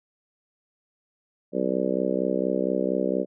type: harmonic tone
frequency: 64.3 Hz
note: C2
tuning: 30 cents flat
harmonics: 3 / 4 / 5 / 6 / 7 / 8 / 9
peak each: -30 / -30 / -30 / -30 / -30 / -30 / -30 dBFS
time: 1.52-3.26 s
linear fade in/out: 50 ms
effects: none